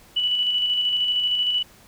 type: tone with tremolo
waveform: sine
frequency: 2960 Hz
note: F#7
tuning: in tune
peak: -18 dBFS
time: 0.16-1.63 s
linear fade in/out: 10 ms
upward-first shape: square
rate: 13 Hz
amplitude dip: 30%
effects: pink hiss -51 dBFS RMS until 1.87 s